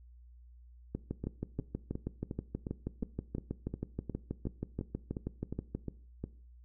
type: two click trains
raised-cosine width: 3 ms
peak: -22 / -24 dBFS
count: 31 / 15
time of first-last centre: 0.95-5.75 / 1.24-6.24 s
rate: 6.25 / 2.8 Hz
effects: noise-tail reverb RT60 0.5 s tail -19 dB re dry + added 60 Hz sine -53 dBFS peak until 6.64 s